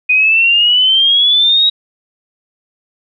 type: exponential sweep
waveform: sine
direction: up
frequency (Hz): 2477 to 3830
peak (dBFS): -7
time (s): 0.09-1.7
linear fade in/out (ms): 10
effects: none